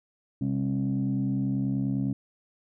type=tone cluster; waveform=sine; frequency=130.7 / 200 / 269.9 Hz; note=C3 / G3 / C#4; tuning=-1 / +35 / -46 cents; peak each=-28 dBFS; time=0.41-2.13 s; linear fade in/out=5 ms; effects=tanh soft clip ceiling -19 dBFS